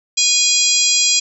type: harmonic tone with a mistuned harmonic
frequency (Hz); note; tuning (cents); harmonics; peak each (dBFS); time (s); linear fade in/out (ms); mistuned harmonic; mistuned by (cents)
820; G#5; -22; 3 / 4 / 5 / 6 / 7 / 8 / 9; -22 / -20 / -22 / -18 / -20 / -23 / -17; 0.17-1.2; 10; 6; -23
effects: none